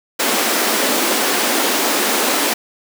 pink high-pass noise, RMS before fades -17 dBFS, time 0.19-2.54 s, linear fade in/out 10 ms, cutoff 230 Hz, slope 48 dB/octave, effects none

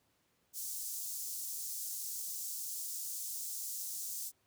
pink high-pass noise, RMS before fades -41 dBFS, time 0.53-4.32 s, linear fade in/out 50 ms, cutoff 6100 Hz, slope 24 dB/octave, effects pink hiss -75 dBFS RMS until 4.46 s + high-pass 80 Hz 12 dB/octave

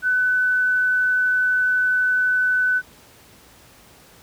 sine tone, 1502 Hz, F#6, 26 cents sharp, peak -16 dBFS, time 0.02-2.82 s, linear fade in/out 50 ms, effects pink hiss -49 dBFS RMS until 4.22 s + high-pass 60 Hz 12 dB/octave

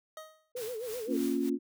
25% pulse tone with exponential decay, 628 Hz, D#5, 16 cents sharp, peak -36 dBFS, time 0.17-0.52 s, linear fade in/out 2 ms, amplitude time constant 74 ms
sine tone with vibrato, 466.2 Hz, A#4, in tune, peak -35 dBFS, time 0.55-1.17 s, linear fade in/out 5 ms, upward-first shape sine, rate 7.7 Hz, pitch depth 150 cents each way
white noise with tremolo, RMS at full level -43 dBFS, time 0.56-1.5 s, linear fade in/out 10 ms, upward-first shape triangle, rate 3.3 Hz, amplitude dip 85%
sine chord, Bb minor, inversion none, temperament equal with one note detuned, 233.1 / 277.2 / 351.3 Hz, Bb3 / Db4 / F4, 0 / 0 / +10 cents, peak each -33 / -30 / -33 dBFS, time 1.07-1.59 s, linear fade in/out 50 ms
effects none

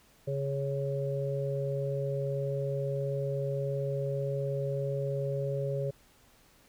harmonic tone, 138.59 Hz, C#3, in tune, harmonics 1 / 3 / 4, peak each -32 / -36 / -34 dBFS, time 0.27-5.91 s, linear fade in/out 10 ms, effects pink hiss -62 dBFS RMS until 6.68 s

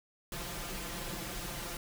pink noise with comb filter, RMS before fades -40 dBFS, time 0.32-1.77 s, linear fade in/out 2 ms, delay 5.8 ms, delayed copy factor +0.95, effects none

